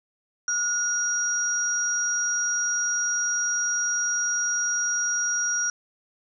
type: tone pair together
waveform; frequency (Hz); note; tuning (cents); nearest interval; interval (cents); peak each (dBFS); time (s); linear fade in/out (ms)
sine; 1430 / 5720; F6 / F8; +41 / +41; 2 octaves; 2400; -27 / -24; 0.48-5.7; 2
effects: none